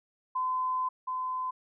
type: tone pair in turn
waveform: sine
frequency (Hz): 1022 / 1022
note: C6 / C6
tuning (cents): -41 / -41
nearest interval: unison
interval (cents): 0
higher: neither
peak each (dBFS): -27 / -30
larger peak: first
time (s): 0.35-0.89 / 1.07-1.51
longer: first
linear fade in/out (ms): 10
effects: none